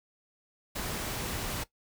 pink noise, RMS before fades -35 dBFS, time 0.75-1.64 s, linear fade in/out 10 ms, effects noise-tail reverb RT60 0.1 s tail -17 dB re dry

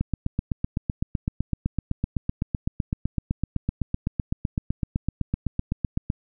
click train, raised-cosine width 5 ms, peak -11 dBFS, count 49, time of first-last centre 0.01-6.101 s, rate 7.88 Hz, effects none

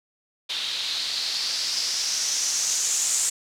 blue noise with low-pass filter sweep, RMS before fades -26 dBFS, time 0.49-3.3 s, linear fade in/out 10 ms, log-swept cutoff 3600 to 7500 Hz, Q 4.1, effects none

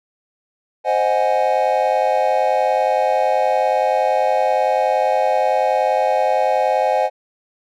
triangle chord, Ab dominant seventh, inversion first, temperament equal, 523.3 / 622.3 / 740 / 830.6 Hz, C5 / Eb5 / Gb5 / Ab5, 0 / 0 / 0 / 0 cents, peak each -18 dBFS, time 0.84-7.1 s, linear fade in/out 50 ms, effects none

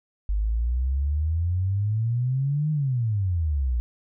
sine exponential two-way sweep, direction up then down, 49.56 to 155.56 to 57.8 Hz, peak -21 dBFS, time 0.29-3.8 s, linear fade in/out 0 ms, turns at 2.71 s, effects none

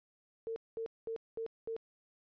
sine tone bursts, 452.3 Hz, A4, 48 cents sharp, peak -36 dBFS, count 5, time 0.47-1.765 s, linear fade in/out 0 ms, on 91 ms, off 210 ms, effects resampled to 11025 Hz

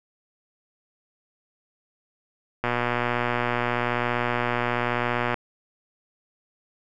click train, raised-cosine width 0.5 ms, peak -9 dBFS, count 328, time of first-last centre 2.64-5.342 s, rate 121 Hz, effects none

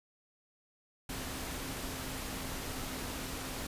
sine tone in noise, 261.6 Hz, C4, in tune, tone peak -47 dBFS, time 1.09-3.67 s, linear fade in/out 5 ms, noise pink, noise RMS -40 dBFS, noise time 1.09-3.67 s, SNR -10 dB, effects resampled to 32000 Hz

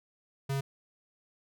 square tone, 137.2 Hz, C#3, 17 cents flat, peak -30 dBFS, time 0.49-0.61 s, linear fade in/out 10 ms, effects none

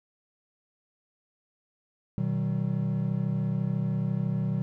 triangle chord, B major, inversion none, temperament equal with one note detuned, 123.47 / 155.56 / 189.65 Hz, B2 / D#3 / F#3, 0 / 0 / +43 cents, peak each -28 dBFS, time 2.18-4.62 s, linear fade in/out 0 ms, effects none

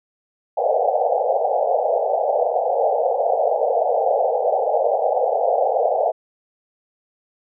white band-pass noise, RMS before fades -19 dBFS, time 0.57-6.12 s, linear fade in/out 10 ms, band 460 to 800 Hz, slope 96 dB/octave, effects none

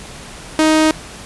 sawtooth tone, 313 Hz, D#4, 10 cents sharp, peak -6 dBFS, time 0.59-0.91 s, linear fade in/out 0 ms, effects pink hiss -34 dBFS RMS until 1.25 s + resampled to 24000 Hz

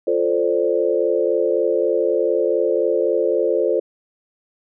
sine chord, D minor seventh, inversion first, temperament equal, 349.2 / 440 / 523.3 / 587.3 Hz, F4 / A4 / C5 / D5, 0 / 0 / 0 / 0 cents, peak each -22 / -20 / -20 / -24 dBFS, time 0.07-3.8 s, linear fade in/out 5 ms, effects none

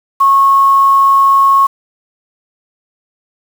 sine tone with quantisation, 1096 Hz, C#6, 20 cents flat, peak -5 dBFS, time 0.2-1.67 s, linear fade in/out 10 ms, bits 5, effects none

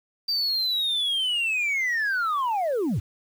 sine linear sweep, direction down, 4689 to 73.42 Hz, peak -20 dBFS, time 0.28-3 s, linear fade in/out 10 ms, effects tanh soft clip ceiling -21 dBFS + 8-bit

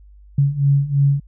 sine beating tone pair, 138.59 / 141.59 Hz, C#3 / C#3, 0 / +37 cents, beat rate 3 Hz, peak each -18 / -15 dBFS, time 0.38-1.2 s, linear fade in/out 5 ms, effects added 50 Hz sine -42 dBFS peak until 1.27 s

